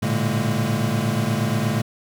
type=tone cluster; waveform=square; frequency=109.3 / 117.8 / 145.7 / 206.4 / 227 Hz; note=A2 / A#2 / D3 / G#3 / A#3; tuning=-11 / +19 / -13 / -10 / -46 cents; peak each=-27 dBFS; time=0.02-1.82 s; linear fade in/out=10 ms; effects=none